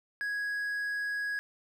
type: tone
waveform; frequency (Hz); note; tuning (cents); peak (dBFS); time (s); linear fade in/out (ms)
triangle; 1661.2; G#6; 0; -29; 0.21-1.39; 0
effects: none